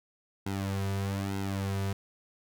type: tone with flanger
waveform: sawtooth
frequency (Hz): 98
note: G2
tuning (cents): 0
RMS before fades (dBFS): -32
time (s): 0.46-1.93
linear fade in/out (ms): 5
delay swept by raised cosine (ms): 1.7 to 3.7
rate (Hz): 1.1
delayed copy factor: -1
effects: none